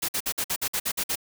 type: noise bursts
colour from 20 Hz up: white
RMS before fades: -27 dBFS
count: 10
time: 0.02-1.157 s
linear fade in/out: 10 ms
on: 66 ms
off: 53 ms
effects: none